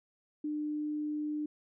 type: tone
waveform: sine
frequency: 300.2 Hz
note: D4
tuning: 38 cents sharp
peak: -32 dBFS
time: 0.44-1.46 s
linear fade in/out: 5 ms
effects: none